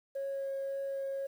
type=tone with vibrato; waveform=sine; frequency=547 Hz; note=C#5; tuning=23 cents flat; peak=-32 dBFS; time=0.15-1.27 s; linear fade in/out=10 ms; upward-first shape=triangle; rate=1.9 Hz; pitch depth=10 cents each way; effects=tanh soft clip ceiling -31 dBFS + 10-bit